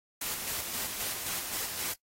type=noise with tremolo; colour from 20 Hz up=white; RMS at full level=-34 dBFS; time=0.21-1.94 s; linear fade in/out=5 ms; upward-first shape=square; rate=3.8 Hz; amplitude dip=35%; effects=noise-tail reverb RT60 0.1 s tail -19 dB re dry + AAC 48 kbps